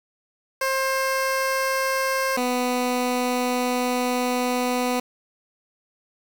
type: tone pair in turn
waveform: 15% pulse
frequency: 531 / 248.7 Hz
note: C5 / B3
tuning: +25 / +12 cents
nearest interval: octave + minor second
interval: 1313 cents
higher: first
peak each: -15 dBFS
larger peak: neither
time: 0.61-2.37 / 2.37-5 s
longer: second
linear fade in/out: 5 ms
effects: 7-bit